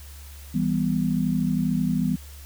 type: chord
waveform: sine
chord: E minor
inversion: none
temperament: just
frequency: 164.81 / 197.78 / 247.2 Hz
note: E3 / G3 / B3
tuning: 0 / +16 / +2 cents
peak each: -25 dBFS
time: 0.54-2.16 s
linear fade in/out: 10 ms
effects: added 71 Hz sine -40 dBFS peak until 2.45 s + white hiss -48 dBFS RMS until 2.45 s